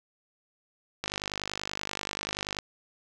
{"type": "click train", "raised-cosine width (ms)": 0.2, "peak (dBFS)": -14, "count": 79, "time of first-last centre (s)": [1.04, 2.588], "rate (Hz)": 50.4, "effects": []}